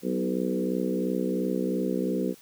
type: harmonic tone with a mistuned harmonic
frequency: 62.9 Hz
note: B1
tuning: 32 cents sharp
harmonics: 3 / 4 / 5 / 6 / 7 / 8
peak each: -30 / -31 / -32 / -33 / -33 / -34 dBFS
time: 0.02-2.35 s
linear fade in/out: 50 ms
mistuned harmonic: 4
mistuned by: -18 cents
effects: white hiss -54 dBFS RMS until 2.41 s